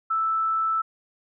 sine tone, 1318.5 Hz, E6, in tune, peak -21 dBFS, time 0.1-0.82 s, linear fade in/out 10 ms, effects none

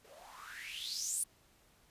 blue noise with band-pass filter sweep, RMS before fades -42 dBFS, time 0.04-1.24 s, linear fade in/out 10 ms, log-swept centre 450 to 10000 Hz, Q 7.3, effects pink hiss -67 dBFS RMS until 1.9 s + resampled to 32000 Hz

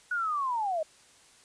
sine linear sweep, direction down, 1480 to 605 Hz, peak -27 dBFS, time 0.11-0.83 s, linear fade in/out 5 ms, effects white hiss -58 dBFS RMS until 1.44 s + resampled to 22050 Hz

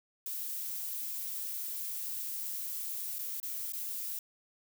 violet noise with dropouts, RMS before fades -38 dBFS, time 0.26-4.19 s, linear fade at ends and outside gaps 2 ms, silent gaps 3.185-3.19 / 3.401-3.429 / 3.723-3.733 s, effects none

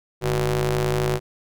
sawtooth ring-modulated tone, 115.7 Hz, A#2, 13 cents flat, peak -13 dBFS, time 0.21-1.2 s, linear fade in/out 50 ms, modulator 257 Hz, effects none

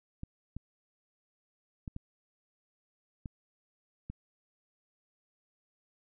clicks, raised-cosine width 5 ms, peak -27 dBFS, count 6, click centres 0.234 / 0.566 / 1.878 / 1.964 / 3.258 / 4.1 s, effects none

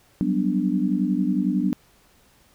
sine chord, G major seventh, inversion third, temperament equal, 185 / 196 / 246.9 / 293.7 Hz, F#3 / G3 / B3 / D4, 0 / 0 / 0 / 0 cents, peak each -25 dBFS, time 0.21-1.73 s, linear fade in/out 0 ms, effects pink hiss -58 dBFS RMS until 2.54 s

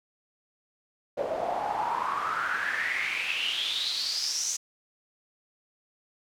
pink noise with band-pass filter sweep, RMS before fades -30 dBFS, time 1.17-4.57 s, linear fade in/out 10 ms, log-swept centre 560 to 6500 Hz, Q 7.6, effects none

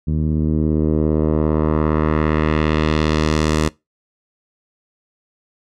10% pulse tone with low-pass filter sweep, 77.4 Hz, D#2, 9 cents flat, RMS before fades -17 dBFS, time 0.07-3.69 s, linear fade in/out 10 ms, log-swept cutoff 170 to 8500 Hz, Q 1.1, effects noise-tail reverb RT60 0.2 s tail -21 dB re dry

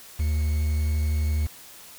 triangle tone with quantisation, 76 Hz, D#2, 40 cents flat, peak -19 dBFS, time 0.19-1.47 s, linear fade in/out 10 ms, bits 7, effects white hiss -46 dBFS RMS until 1.98 s

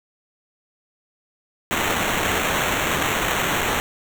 white noise with sample-and-hold, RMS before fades -22 dBFS, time 1.71-3.8 s, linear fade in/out 0 ms, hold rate 4900 Hz, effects none

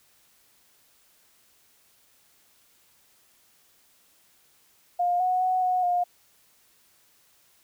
sine tone with pitch steps, 708 / 735 / 741 / 733 / 711 Hz, F5 / F#5 / F#5 / F#5 / F5, +23 / -12 / +2 / -16 / +31 cents, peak -21 dBFS, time 4.99-6.04 s, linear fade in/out 10 ms, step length 210 ms, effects white hiss -62 dBFS RMS until 7.63 s

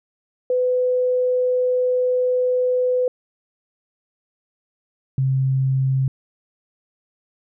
sine tone pair in turn, 502 / 132.96 Hz, B4 / C3, +28 / +28 cents, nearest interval octave + major seventh, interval 2300 cents, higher first, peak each -16 dBFS, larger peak neither, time 0.5-3.08 / 5.18-6.08 s, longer first, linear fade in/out 2 ms, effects none

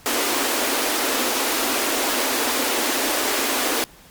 pink high-pass noise, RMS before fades -22 dBFS, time 0.06-3.84 s, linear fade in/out 0 ms, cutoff 240 Hz, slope 96 dB/octave, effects pink hiss -48 dBFS RMS until 4.1 s + Opus 48 kbps

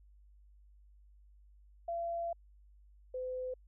sine tone pair in turn, 680 / 509.4 Hz, F5 / C5, -46 / -46 cents, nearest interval perfect fourth, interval 500 cents, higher first, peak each -34 / -36 dBFS, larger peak first, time 1.88-2.33 / 3.14-3.54 s, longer first, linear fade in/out 5 ms, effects added 50 Hz sine -58 dBFS peak until 3.67 s

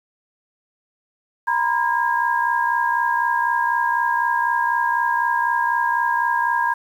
sine tone cluster, 944 / 1008 / 1627 Hz, A#5 / B5 / G#6, +22 / +35 / -36 cents, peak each -20 / -23 / -22 dBFS, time 1.47-6.74 s, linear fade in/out 10 ms, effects 8-bit

